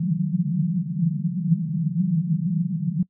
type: band-pass noise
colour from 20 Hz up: pink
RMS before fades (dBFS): -23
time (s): 0-3.03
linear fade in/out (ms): 5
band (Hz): 150 to 190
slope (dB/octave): 96
effects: noise-tail reverb RT60 0.1 s tail -24 dB re dry